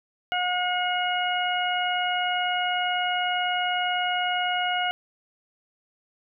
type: harmonic tone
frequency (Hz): 722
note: F#5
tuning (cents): -43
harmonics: 1 / 2 / 3 / 4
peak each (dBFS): -26 / -29 / -32 / -29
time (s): 0.32-4.91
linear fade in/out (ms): 0
effects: none